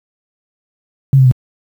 sine tone with pitch steps, 135.9 / 131.27 / 126.8 Hz, C#3 / C3 / B2, -34 / +6 / +46 cents, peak -4 dBFS, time 1.13-1.313 s, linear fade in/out 0 ms, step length 61 ms, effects high-pass 80 Hz 12 dB/octave + 7-bit

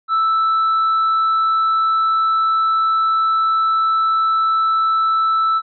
triangle tone with tanh clipping, 1318.5 Hz, E6, in tune, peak -14 dBFS, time 0.08-5.62 s, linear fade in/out 50 ms, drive 7 dB, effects resampled to 11025 Hz

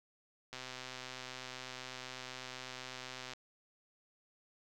click train, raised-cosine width 0.2 ms, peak -27 dBFS, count 360, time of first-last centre 0.53-3.335 s, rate 128 Hz, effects none

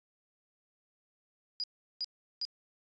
sine tone bursts, 4900 Hz, D#8, 27 cents flat, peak -32 dBFS, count 3, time 1.6-2.451 s, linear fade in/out 0 ms, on 37 ms, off 370 ms, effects resampled to 16000 Hz

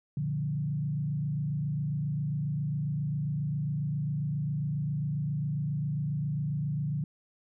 sine tone with frequency modulation, 146.83 Hz, D3, in tune, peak -28 dBFS, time 0.17-7.04 s, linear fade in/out 2 ms, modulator 27.4 Hz, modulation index 0.83, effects none

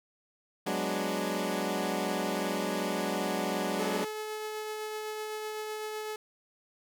15% pulse chord, G# half-diminished seventh, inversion third, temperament equal, 185 / 207.7 / 246.9 / 293.7 Hz, F#3 / G#3 / B3 / D4, 0 / 0 / 0 / 0 cents, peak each -28 / -28 / -32 / -29 dBFS, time 0.66-4.05 s, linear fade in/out 10 ms
sawtooth tone with tremolo, 429.5 Hz, A4, 42 cents flat, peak -30 dBFS, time 3.79-6.16 s, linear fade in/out 2 ms, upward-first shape triangle, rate 7.9 Hz, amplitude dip 25%
effects none

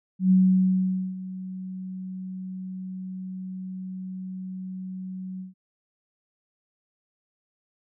sine tone with ADSR envelope, 186.5 Hz, F#3, 14 cents sharp, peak -14 dBFS, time 0.19-5.54 s, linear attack 120 ms, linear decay 840 ms, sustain -18 dB, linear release 140 ms, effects none

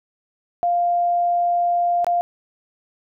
sine tone with dropouts, 698.5 Hz, F5, in tune, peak -16 dBFS, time 0.63-2.21 s, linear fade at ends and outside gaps 0 ms, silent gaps 2.045-2.067 s, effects none

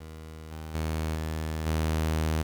sawtooth tone with level steps, 78.9 Hz, D#2, 25 cents sharp, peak -37 / -33 / -24 / -26 / -21 dBFS, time 0-2.43 s, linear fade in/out 10 ms, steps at 0.51 / 0.74 / 1.15 / 1.66 s, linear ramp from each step 10 ms, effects 9-bit

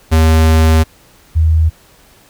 square / sine tone pair in turn, 79.9 / 79.9 Hz, D#2 / D#2, +47 / +47 cents, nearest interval unison, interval 0 cents, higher neither, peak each -7 dBFS, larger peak neither, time 0.11-0.84 / 1.35-1.7 s, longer first, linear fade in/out 20 ms, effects pink hiss -46 dBFS RMS until 2.29 s

